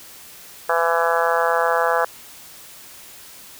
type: harmonic tone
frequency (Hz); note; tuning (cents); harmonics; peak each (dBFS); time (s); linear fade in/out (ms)
167.6; E3; +29; 3 / 4 / 5 / 6 / 7 / 8 / 9 / 10; -22 / -23 / -24 / -25 / -25 / -26 / -27 / -27; 0.69-2.05; 5
effects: white hiss -42 dBFS RMS until 3.59 s